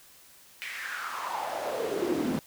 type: noise with high-pass filter sweep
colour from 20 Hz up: brown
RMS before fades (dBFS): -32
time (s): 0.62-2.39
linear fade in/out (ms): 0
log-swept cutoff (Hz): 2300 to 230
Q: 4.8
effects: white hiss -55 dBFS RMS until 2.46 s